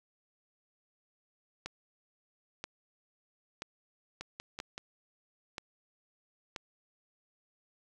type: two click trains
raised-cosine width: 0.2 ms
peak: -21 / -23 dBFS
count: 6 / 4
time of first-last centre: 1.66-6.562 / 4.21-4.779 s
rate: 1.02 / 5.27 Hz
effects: none